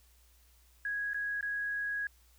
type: tone with dropouts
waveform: sine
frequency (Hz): 1658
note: G#6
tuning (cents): -3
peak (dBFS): -32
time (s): 0.85-2.07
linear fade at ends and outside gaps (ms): 2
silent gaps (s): 1.134-1.144 / 1.41-1.427
effects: added 60 Hz sine -62 dBFS peak until 2.38 s + white hiss -67 dBFS RMS until 2.38 s